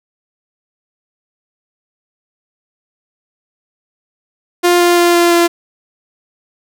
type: tone with pitch steps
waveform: sawtooth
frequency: 351.5 / 349.3 / 347.1 / 344.9 / 342.7 Hz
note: F4 / F4 / F4 / F4 / F4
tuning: +11 / 0 / -11 / -22 / -33 cents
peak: -4 dBFS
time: 4.63-5.48 s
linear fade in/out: 20 ms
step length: 170 ms
effects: none